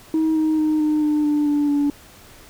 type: tone with pitch steps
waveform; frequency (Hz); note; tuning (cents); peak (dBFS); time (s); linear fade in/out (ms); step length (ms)
sine; 317.4 / 313 / 308.7 / 304.5 / 300.3 / 296.1 / 292.1 / 288; D#4 / D#4 / D#4 / D#4 / D4 / D4 / D4 / D4; +35 / +10 / -14 / -37 / +39 / +14 / -9 / -34; -14; 0.14-1.9; 2; 220
effects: tanh soft clip ceiling -14 dBFS + pink hiss -46 dBFS RMS until 2.49 s